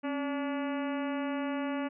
harmonic tone with a mistuned harmonic, 287 Hz, D4, 40 cents flat, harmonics 1 / 2 / 3 / 4 / 5 / 6 / 7 / 8 / 9 / 10, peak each -32 / -38 / -42 / -44 / -46 / -48 / -49 / -50 / -51 / -52 dBFS, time 0.03-1.89 s, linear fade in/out 20 ms, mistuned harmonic 1, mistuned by -86 cents, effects none

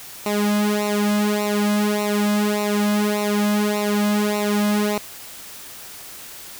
sawtooth tone with flanger, 207.7 Hz, G#3, in tune, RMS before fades -20 dBFS, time 0.26-4.98 s, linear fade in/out 0 ms, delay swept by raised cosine 0.61 to 2.21 ms, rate 1.7 Hz, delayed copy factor -1, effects white hiss -38 dBFS RMS until 6.59 s

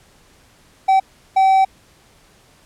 triangle tone bursts at uneven times, 768 Hz, G5, 36 cents flat, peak -8 dBFS, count 2, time 0.88-1 / 1.36-1.65 s, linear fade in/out 10 ms, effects pink hiss -52 dBFS RMS until 2.65 s + low-pass 11000 Hz 12 dB/octave

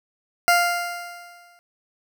20% pulse tone with exponential decay, 698.5 Hz, F5, in tune, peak -8 dBFS, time 0.48-1.59 s, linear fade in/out 0 ms, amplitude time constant 240 ms, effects none

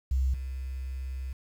sine tone pair in turn, 65.41 / 65.41 Hz, C2 / C2, 0 / 0 cents, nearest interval unison, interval 0 cents, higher neither, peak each -23 / -32 dBFS, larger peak first, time 0.11-0.34 / 0.34-1.33 s, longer second, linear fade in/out 5 ms, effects 9-bit

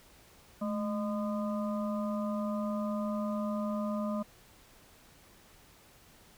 harmonic tone with a mistuned harmonic, 204.4 Hz, G#3, 27 cents flat, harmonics 1 / 3 / 5 / 6, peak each -32 / -37 / -44 / -43 dBFS, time 0.61-4.23 s, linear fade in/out 10 ms, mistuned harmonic 1, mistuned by +81 cents, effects pink hiss -59 dBFS RMS until 6.37 s

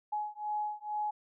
sine beating tone pair, 841 / 843.2 Hz, G#5 / G#5, +22 / +26 cents, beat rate 2.2 Hz, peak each -36 / -36 dBFS, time 0.12-1.11 s, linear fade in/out 10 ms, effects none

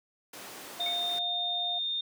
pink noise, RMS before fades -43 dBFS, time 0.33-1.19 s, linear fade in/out 5 ms
sine tone with pitch glide, 699 to 705.9 Hz, F5 to F5, +1 to +18 cents, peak -36 dBFS, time 0.79-1.79 s, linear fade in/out 10 ms, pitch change +17 cents, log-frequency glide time 0.9-1.32 s
sine tone, 3642 Hz, A#7, 41 cents flat, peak -29 dBFS, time 0.8-2.01 s, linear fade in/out 5 ms
sine tone with exponential decay, 2224 Hz, C#7, 5 cents sharp, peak -34 dBFS, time 0.86-1.02 s, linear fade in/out 5 ms, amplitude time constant 34 ms
effects high-pass 300 Hz 12 dB/octave

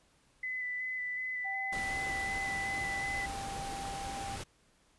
sine tone with vibrato, 2004 Hz, B6, 25 cents sharp, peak -34 dBFS, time 0.43-3.26 s, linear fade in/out 5 ms, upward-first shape square, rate 2.7 Hz, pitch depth 13 cents each way
sine tone with pitch glide, 780 to 790.4 Hz, G5 to G5, -9 to +14 cents, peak -39 dBFS, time 1.44-4.37 s, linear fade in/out 20 ms, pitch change +23 cents, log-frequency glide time 1.88-3.17 s
pink noise, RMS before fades -42 dBFS, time 1.72-4.44 s, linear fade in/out 10 ms
effects pink hiss -68 dBFS RMS until 4.98 s + resampled to 24000 Hz

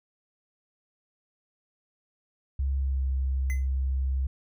sine tone with pitch glide, 67.9 to 66.23 Hz, C#2 to C2, -35 to +22 cents, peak -24 dBFS, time 2.59-4.27 s, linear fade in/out 5 ms, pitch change -43 cents, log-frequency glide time 2.76-3.04 s
square tone with exponential decay, 2041 Hz, C7, 44 cents flat, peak -33 dBFS, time 3.5-3.67 s, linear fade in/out 0 ms, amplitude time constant 36 ms
effects none

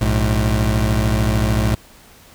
25% pulse tone pair together, 60.2 / 106.99 Hz, B1 / A2, -44 / -48 cents, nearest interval minor seventh, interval 996 cents, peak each -14 dBFS, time 0.01-1.75 s, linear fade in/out 5 ms, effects pink hiss -46 dBFS RMS until 2.34 s

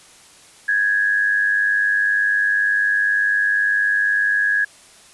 sine tone with amplitude modulation, 1662 Hz, G#6, 1 cent sharp, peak -12 dBFS, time 0.68-4.65 s, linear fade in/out 10 ms, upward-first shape sine, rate 100 Hz, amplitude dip 65%, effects white hiss -47 dBFS RMS until 5.13 s + resampled to 24000 Hz

